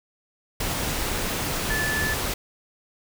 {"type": "tone in noise", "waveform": "sine", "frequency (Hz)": 1740, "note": "A6", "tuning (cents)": -20, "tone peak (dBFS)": -25, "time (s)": [1.7, 2.14], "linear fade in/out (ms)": 5, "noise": "pink", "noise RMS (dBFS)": -27, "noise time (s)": [0.6, 2.34], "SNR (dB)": -1, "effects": []}